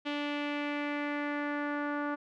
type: tone with low-pass filter sweep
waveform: sawtooth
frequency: 291.5 Hz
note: D4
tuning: 13 cents flat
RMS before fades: -34 dBFS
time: 0.05-2.16 s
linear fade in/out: 20 ms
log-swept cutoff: 3100 to 1400 Hz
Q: 2.6
effects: none